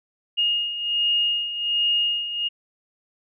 sine beating tone pair, 2850 / 2851.3 Hz, F7 / F7, +34 / +35 cents, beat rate 1.3 Hz, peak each -27 / -21 dBFS, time 0.37-2.49 s, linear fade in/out 20 ms, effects none

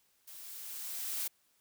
blue noise with level ramp, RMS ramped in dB -50 to -35 dBFS, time 0.27-1.28 s, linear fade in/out 10 ms, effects white hiss -72 dBFS RMS until 1.6 s

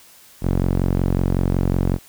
sawtooth tone with band-pass filter, 45.41 Hz, F#1, 32 cents flat, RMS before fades -19 dBFS, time 0.41-1.99 s, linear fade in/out 50 ms, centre 190 Hz, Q 0.58, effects white hiss -48 dBFS RMS until 2.08 s

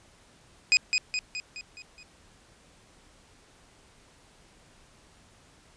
25% pulse tone with echo, 2497 Hz, D#7, 6 cents sharp, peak -13 dBFS, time 0.72-0.77 s, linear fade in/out 0 ms, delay 210 ms, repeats 6, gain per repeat -5 dB, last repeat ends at 2.03 s, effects pink hiss -58 dBFS RMS until 5.76 s + resampled to 22050 Hz

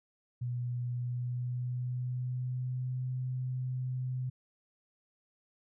sine tone with pitch glide, 122.3 to 127.64 Hz, B2 to C3, -16 to -43 cents, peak -32 dBFS, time 0.41-4.3 s, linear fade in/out 10 ms, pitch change +73 cents, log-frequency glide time 0.92-3.08 s, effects none

